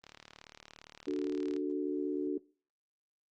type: click train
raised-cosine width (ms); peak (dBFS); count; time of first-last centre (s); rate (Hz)
0.2; -32; 58; 0.04-1.564; 37.4
type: chord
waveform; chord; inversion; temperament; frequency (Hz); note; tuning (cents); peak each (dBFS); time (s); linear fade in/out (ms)
sine; D major; none; equal; 293.7 / 370 / 440; D4 / F#4 / A4; 0 / 0 / 0; -34 / -35 / -40; 1.07-2.38; 5
effects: noise-tail reverb RT60 0.4 s tail -22 dB re dry + Opus 32 kbps